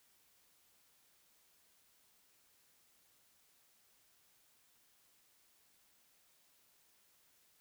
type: silence
effects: white hiss -71 dBFS RMS until 7.6 s